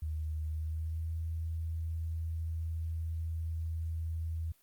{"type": "tone with pitch glide", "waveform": "sine", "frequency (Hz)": [77.78, 81.36], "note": ["D#2", "E2"], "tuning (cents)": [0, -22], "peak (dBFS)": -33, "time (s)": [0.02, 4.52], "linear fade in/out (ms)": 5, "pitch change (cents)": 78, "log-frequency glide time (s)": [0.48, 1.1], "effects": ["white hiss -68 dBFS RMS until 4.62 s", "Opus 32 kbps"]}